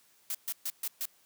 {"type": "noise bursts", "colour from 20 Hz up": "blue", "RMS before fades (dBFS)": -34, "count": 5, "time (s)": [0.3, 1.055], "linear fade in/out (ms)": 2, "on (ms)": 47, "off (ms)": 130, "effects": ["white hiss -65 dBFS RMS until 1.25 s", "high-pass 100 Hz 12 dB/octave"]}